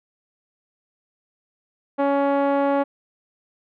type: tone with low-pass filter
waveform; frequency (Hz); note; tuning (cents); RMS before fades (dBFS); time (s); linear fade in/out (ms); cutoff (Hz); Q
5% pulse; 280; C#4; +18; -20; 1.98-2.84; 20; 670; 1.3
effects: none